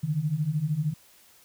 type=beating tone pair; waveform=sine; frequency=143.6 / 156.6 Hz; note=D3 / D#3; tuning=-39 / +11 cents; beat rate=13 Hz; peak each=-29 / -26 dBFS; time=0.03-0.94 s; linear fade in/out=10 ms; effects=white hiss -57 dBFS RMS until 1.44 s